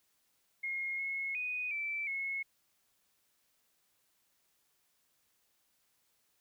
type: tone with pitch steps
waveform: sine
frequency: 2148 / 2175 / 2487 / 2327 / 2181 Hz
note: C7 / C#7 / D#7 / D7 / C#7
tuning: +45 / -33 / -1 / -17 / -29 cents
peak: -34 dBFS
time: 0.63-2.43 s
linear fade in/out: 10 ms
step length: 360 ms
effects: white hiss -75 dBFS RMS until 6.4 s